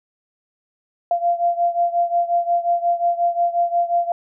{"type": "beating tone pair", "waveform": "sine", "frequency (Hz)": [690, 695.6], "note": ["F5", "F5"], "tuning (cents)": [-21, -7], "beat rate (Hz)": 5.6, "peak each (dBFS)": [-18, -21], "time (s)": [1.11, 4.12], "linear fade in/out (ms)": 2, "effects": []}